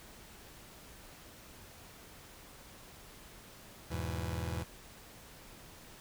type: chord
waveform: sawtooth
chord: E major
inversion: none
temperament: just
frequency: 82.41 / 103.01 / 123.61 Hz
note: E2 / G#2 / B2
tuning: 0 / -14 / +2 cents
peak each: -33 / -37 / -37 dBFS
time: 3.9-4.64 s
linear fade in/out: 20 ms
effects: pink hiss -54 dBFS RMS until 6 s